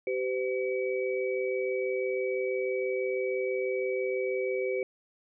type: tone cluster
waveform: sine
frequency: 384.9 / 511 / 2282 Hz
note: G4 / C5 / C#7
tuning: -32 / -41 / +50 cents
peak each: -30 / -31 / -38 dBFS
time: 0.07-4.83 s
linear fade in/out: 2 ms
effects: none